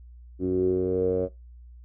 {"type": "tone with low-pass filter sweep", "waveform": "10% pulse", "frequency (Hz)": 92.1, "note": "F#2", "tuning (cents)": -7, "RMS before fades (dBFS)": -24, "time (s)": [0.39, 1.29], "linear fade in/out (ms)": 50, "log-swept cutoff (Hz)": [320, 530], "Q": 7.9, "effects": ["noise-tail reverb RT60 0.2 s tail -20 dB re dry", "added 60 Hz sine -44 dBFS peak until 1.84 s"]}